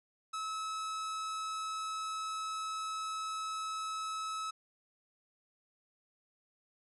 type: tone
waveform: 45% pulse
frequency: 1294 Hz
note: E6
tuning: 32 cents flat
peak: -36 dBFS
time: 0.33-4.51 s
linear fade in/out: 10 ms
effects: resampled to 24000 Hz